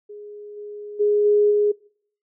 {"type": "tone with level steps", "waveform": "sine", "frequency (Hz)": 415.3, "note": "G#4", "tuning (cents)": 0, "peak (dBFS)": [-35, -32, -15, -13, -15], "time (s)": [0.09, 1.72], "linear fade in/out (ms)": 10, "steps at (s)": [0.56, 0.99, 1.24, 1.5], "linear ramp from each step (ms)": 20, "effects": ["noise-tail reverb RT60 0.6 s tail -24 dB re dry"]}